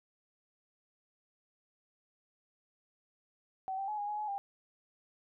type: tone with pitch steps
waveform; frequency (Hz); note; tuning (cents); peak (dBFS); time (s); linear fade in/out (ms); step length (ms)
sine; 761 / 782 / 847 / 821 / 838 / 847 / 798; F#5 / G5 / G#5 / G#5 / G#5 / G#5 / G5; +48 / -4 / +34 / -20 / +15 / +34 / +31; -34; 3.68-4.38; 0; 100
effects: none